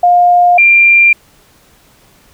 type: tone pair in turn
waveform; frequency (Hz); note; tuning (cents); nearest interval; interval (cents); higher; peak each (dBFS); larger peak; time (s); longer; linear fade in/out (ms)
sine; 708 / 2381; F5 / D7; +23 / +23; octave + major sixth; 2100; second; -4 / -3; second; 0.03-0.58 / 0.58-1.13; neither; 5
effects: pink hiss -47 dBFS RMS until 2.33 s